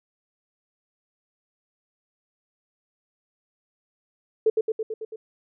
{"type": "tone with echo", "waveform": "sine", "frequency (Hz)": 440, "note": "A4", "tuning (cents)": 0, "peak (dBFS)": -15, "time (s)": [4.46, 4.5], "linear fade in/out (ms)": 5, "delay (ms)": 110, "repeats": 6, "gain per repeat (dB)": -3, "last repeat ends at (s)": 5.16, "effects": []}